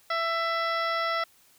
harmonic tone, 665 Hz, E5, 15 cents sharp, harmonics 1 / 2 / 3 / 4 / 5 / 6 / 7 / 8, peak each -31 / -28 / -32 / -45 / -40 / -42 / -45 / -40 dBFS, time 0.1-1.24 s, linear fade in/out 5 ms, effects white hiss -60 dBFS RMS until 1.58 s

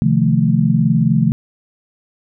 sine chord, F dominant seventh, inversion second, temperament equal, 130.81 / 155.56 / 174.61 / 220 Hz, C3 / Eb3 / F3 / A3, 0 / 0 / 0 / 0 cents, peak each -17 / -16 / -17 / -16 dBFS, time 0.02-1.32 s, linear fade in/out 0 ms, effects none

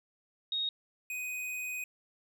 sine / square tone pair in turn, 3743 / 2498 Hz, A#7 / D#7, +6 / +6 cents, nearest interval perfect fifth, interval 700 cents, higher first, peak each -30 / -36 dBFS, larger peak first, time 0.52-0.69 / 1.1-1.84 s, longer second, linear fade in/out 2 ms, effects none

